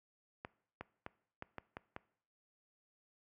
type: clicks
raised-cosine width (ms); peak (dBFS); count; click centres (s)
0.5; -28; 7; 0.449 / 0.81 / 1.064 / 1.424 / 1.583 / 1.769 / 1.964
effects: noise-tail reverb RT60 0.6 s tail -21 dB re dry + high-pass 60 Hz 12 dB/octave